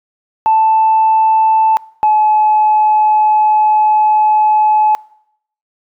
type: tone pair in turn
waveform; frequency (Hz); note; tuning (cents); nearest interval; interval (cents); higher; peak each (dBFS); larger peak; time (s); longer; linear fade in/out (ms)
sine; 880 / 855.4; A5 / A5; 0 / -49; unison; 49; first; -6; neither; 0.46-1.77 / 2.03-4.95; second; 0
effects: noise-tail reverb RT60 0.7 s tail -24 dB re dry + tanh soft clip ceiling -3 dBFS